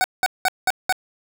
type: tone bursts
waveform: 25% pulse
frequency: 747 Hz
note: F#5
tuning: 16 cents sharp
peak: -12 dBFS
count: 5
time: 0.01-0.925 s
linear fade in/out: 0 ms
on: 31 ms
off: 190 ms
effects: none